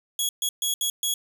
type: tone bursts at uneven times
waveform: 15% pulse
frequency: 3342 Hz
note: G#7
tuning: 10 cents sharp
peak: -16 dBFS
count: 5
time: 0.19-0.29 / 0.42-0.49 / 0.62-0.74 / 0.81-0.9 / 1.03-1.14 s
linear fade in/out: 2 ms
effects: none